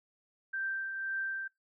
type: tone with tremolo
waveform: sine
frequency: 1568 Hz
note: G6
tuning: in tune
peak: -31 dBFS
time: 0.53-1.48 s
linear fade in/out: 10 ms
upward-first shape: triangle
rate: 1.9 Hz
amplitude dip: 45%
effects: noise-tail reverb RT60 0.2 s tail -22 dB re dry